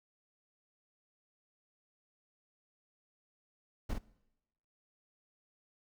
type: noise with echo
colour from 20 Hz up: brown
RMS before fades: -34 dBFS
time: 3.89-3.94 s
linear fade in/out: 10 ms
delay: 46 ms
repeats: 1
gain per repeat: -4 dB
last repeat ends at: 3.986 s
effects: noise-tail reverb RT60 0.9 s tail -21 dB re dry